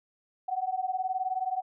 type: beating tone pair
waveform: sine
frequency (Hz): 740 / 759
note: F#5 / F#5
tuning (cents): 0 / +44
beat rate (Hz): 19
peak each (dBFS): -31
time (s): 0.48-1.62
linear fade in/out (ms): 10
effects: none